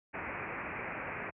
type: low-pass noise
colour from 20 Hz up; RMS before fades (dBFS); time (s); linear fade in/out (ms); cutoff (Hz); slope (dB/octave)
white; -40; 0.13-1.31; 20; 2500; 96
effects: high-pass 60 Hz 12 dB/octave